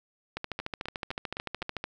two click trains, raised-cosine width 0.3 ms, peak -17 / -20 dBFS, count 21 / 5, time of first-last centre 0.37-1.841 / 0.6-1.626 s, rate 13.6 / 3.9 Hz, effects none

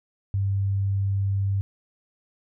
sine tone, 98.4 Hz, G2, 7 cents sharp, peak -21 dBFS, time 0.34-1.61 s, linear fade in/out 0 ms, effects none

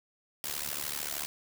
white noise with amplitude modulation, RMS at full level -32 dBFS, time 0.44-1.26 s, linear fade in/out 0 ms, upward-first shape sine, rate 73.2 Hz, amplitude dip 90%, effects none

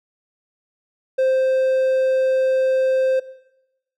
triangle tone, 523.3 Hz, C5, in tune, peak -13 dBFS, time 1.18-3.2 s, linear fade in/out 10 ms, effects noise-tail reverb RT60 0.9 s tail -18 dB re dry

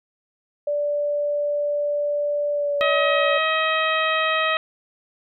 sine tone with pitch glide, 584 to 573.3 Hz, D5 to D5, -10 to -42 cents, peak -20 dBFS, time 0.67-3.38 s, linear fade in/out 5 ms, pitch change -32 cents, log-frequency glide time 2.52-2.79 s
harmonic tone, 635 Hz, D#5, 35 cents sharp, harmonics 1 / 2 / 3 / 4 / 5 / 6, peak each -25 / -23 / -25 / -26 / -29 / -32 dBFS, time 2.81-4.57 s, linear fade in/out 0 ms
effects none

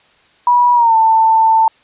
sine tone with pitch glide, 972 to 891.3 Hz, B5 to A5, -28 to +22 cents, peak -7 dBFS, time 0.47-1.68 s, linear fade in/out 2 ms, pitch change -150 cents, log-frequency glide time 0.74-0.95 s, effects white hiss -51 dBFS RMS until 1.83 s + resampled to 8000 Hz

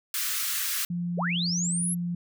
white high-pass noise, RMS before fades -29 dBFS, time 0.14-0.85 s, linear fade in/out 2 ms, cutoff 1200 Hz, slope 48 dB/octave
sine tone, 174.1 Hz, F3, 5 cents flat, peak -27 dBFS, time 0.9-2.15 s, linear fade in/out 5 ms
sine linear sweep, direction up, 311.1 to 11410 Hz, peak -27 dBFS, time 1.17-1.95 s, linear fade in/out 20 ms
effects none

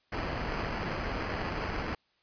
pink noise with sample-and-hold, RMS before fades -34 dBFS, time 0.12-1.95 s, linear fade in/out 5 ms, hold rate 3675 Hz, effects white hiss -71 dBFS RMS until 2.22 s + resampled to 11025 Hz

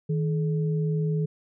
sine tone pair together, 157.1 / 425.8 Hz, D#3 / G#4, +17 / +43 cents, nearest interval octave + perfect fourth, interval 1726 cents, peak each -23 / -32 dBFS, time 0.09-1.26 s, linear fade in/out 10 ms, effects none

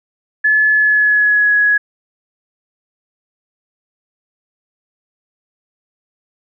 sine tone with pitch glide, 1719 to 1675.9 Hz, A6 to G#6, -41 to +15 cents, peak -9 dBFS, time 0.44-1.78 s, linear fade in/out 10 ms, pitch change -44 cents, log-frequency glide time 0.69-1.53 s, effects none

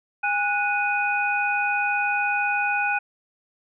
sine tone cluster, 816 / 1470 / 2492 Hz, G#5 / F#6 / D#7, -31 / -12 / +2 cents, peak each -25 dBFS, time 0.23-2.99 s, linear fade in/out 10 ms, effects none

